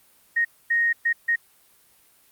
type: tone bursts at uneven times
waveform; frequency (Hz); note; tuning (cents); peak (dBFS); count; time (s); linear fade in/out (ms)
sine; 1864.7; A#6; 0; -18; 4; 0.36-0.45 / 0.7-0.93 / 1.05-1.13 / 1.28-1.36; 10
effects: white hiss -58 dBFS RMS until 2.31 s + Opus 32 kbps